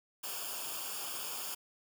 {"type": "noise with comb filter", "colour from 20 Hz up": "white", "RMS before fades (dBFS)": -40, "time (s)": [0.23, 1.55], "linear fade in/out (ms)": 10, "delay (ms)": 0.5, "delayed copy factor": -0.75, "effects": []}